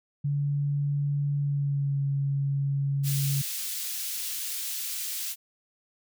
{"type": "tone with pitch glide", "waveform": "sine", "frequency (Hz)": [143.2, 139.53], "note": ["D3", "C#3"], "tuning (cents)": [-43, 12], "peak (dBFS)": -24, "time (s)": [0.24, 3.42], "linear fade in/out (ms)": 10, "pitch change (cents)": -45, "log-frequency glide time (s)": [1.38, 2]}
{"type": "high-pass noise", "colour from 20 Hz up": "white", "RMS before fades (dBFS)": -33, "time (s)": [3.03, 5.36], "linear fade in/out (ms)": 50, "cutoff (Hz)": 2900, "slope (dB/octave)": 12}
{"effects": []}